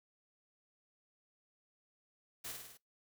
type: noise with echo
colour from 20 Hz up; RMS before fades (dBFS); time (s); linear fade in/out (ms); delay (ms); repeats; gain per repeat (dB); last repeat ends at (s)
white; -44; 2.44-2.52; 10; 51; 5; -3; 2.775
effects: noise-tail reverb RT60 0.2 s tail -24 dB re dry